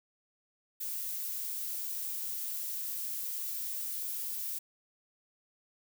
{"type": "noise", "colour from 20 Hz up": "violet", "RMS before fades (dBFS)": -37, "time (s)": [0.8, 4.59], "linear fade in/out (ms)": 10, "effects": []}